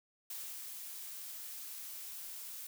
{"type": "noise with ADSR envelope", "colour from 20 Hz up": "blue", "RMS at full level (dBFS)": -43, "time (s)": [0.3, 2.67], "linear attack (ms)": 4, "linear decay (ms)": 290, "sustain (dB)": -3, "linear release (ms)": 4, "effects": []}